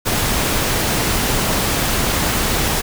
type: noise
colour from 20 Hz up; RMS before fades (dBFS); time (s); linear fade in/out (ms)
pink; -18; 0.05-2.82; 20
effects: none